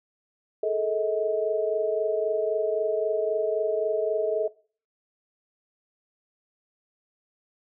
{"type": "tone cluster", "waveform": "sine", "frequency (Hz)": [425.2, 449, 636], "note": ["G#4", "A4", "D#5"], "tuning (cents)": [41, 35, 38], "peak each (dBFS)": -27, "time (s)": [0.63, 4.48], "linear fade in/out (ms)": 5, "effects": ["noise-tail reverb RT60 0.4 s tail -19 dB re dry"]}